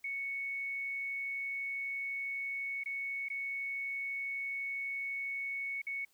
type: tone with dropouts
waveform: sine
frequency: 2217 Hz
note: C#7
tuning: in tune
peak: -35 dBFS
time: 0.04-6.05 s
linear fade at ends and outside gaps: 5 ms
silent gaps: 2.837-2.858 / 3.286-3.3 / 5.818-5.867 s
effects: white hiss -71 dBFS RMS until 6.13 s